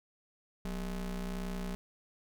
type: ring-modulated tone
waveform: square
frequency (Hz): 107.4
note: A2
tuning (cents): -41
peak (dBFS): -33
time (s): 0.65-1.75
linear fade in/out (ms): 0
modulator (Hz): 76.5
effects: none